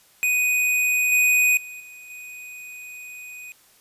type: tone with level steps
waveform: square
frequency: 2489 Hz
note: D#7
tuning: in tune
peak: -19 / -16 / -36 / -41 / -37 dBFS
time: 0.23-3.52 s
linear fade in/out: 0 ms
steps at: 1.12 / 1.57 / 1.8 / 2.1 s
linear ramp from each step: 2 ms
effects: white hiss -56 dBFS RMS until 3.8 s + resampled to 32000 Hz